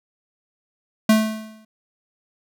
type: tone with exponential decay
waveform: square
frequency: 218 Hz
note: A3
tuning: 16 cents flat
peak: -11 dBFS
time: 1.09-1.65 s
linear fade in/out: 5 ms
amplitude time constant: 120 ms
effects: none